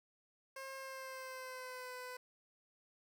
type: tone with pitch glide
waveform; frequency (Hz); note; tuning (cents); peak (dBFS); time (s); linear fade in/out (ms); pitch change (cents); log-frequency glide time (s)
15% pulse; 535 to 502.1; C5 to B4; +38 to +29; -39; 0.56-2.17; 5; -109; 0.77-1.94
effects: none